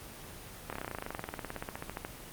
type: slowing click train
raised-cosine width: 0.5 ms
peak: -21 dBFS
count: 29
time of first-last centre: 0.7-2.049 s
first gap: 27 ms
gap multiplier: 1.04
effects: pink hiss -47 dBFS RMS until 2.32 s + Opus 24 kbps